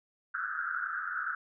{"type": "band-pass noise", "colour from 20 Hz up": "pink", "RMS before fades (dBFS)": -35, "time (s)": [0.34, 1.35], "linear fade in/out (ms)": 5, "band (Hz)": [1300, 1600], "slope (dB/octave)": 96, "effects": []}